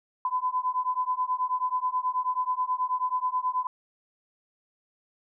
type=beating tone pair; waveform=sine; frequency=1005 / 1014.3 Hz; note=B5 / B5; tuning=+30 / +46 cents; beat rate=9.3 Hz; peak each=-28 dBFS; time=0.25-3.67 s; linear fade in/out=2 ms; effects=none